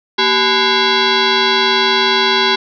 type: tone with frequency modulation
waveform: sine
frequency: 1478 Hz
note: F#6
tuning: 2 cents flat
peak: -10 dBFS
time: 0.18-2.56 s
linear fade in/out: 10 ms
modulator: 621 Hz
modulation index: 4.7
effects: none